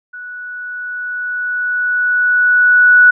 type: tone with level ramp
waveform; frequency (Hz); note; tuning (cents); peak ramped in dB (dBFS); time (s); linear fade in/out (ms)
sine; 1474; F#6; -7; -27 to -3; 0.13-3.11; 10
effects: none